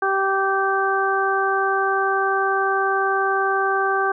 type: harmonic tone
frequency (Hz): 388.6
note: G4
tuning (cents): -15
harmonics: 1 / 2 / 3 / 4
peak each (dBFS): -23 / -23 / -23 / -23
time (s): 0.02-4.12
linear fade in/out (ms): 5
effects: none